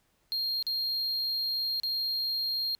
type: tone with dropouts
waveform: triangle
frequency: 4221 Hz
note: C8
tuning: 14 cents sharp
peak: -27 dBFS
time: 0.32-2.75 s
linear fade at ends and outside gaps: 0 ms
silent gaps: 0.626-0.667 / 1.799-1.834 s
effects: pink hiss -71 dBFS RMS until 2.79 s